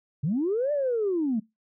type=linear two-way sweep; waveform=sine; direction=up then down; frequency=126.7 to 600 to 207.2 Hz; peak=-22 dBFS; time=0.23-1.4 s; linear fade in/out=10 ms; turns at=0.72 s; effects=noise-tail reverb RT60 0.2 s tail -23 dB re dry + tanh soft clip ceiling -18 dBFS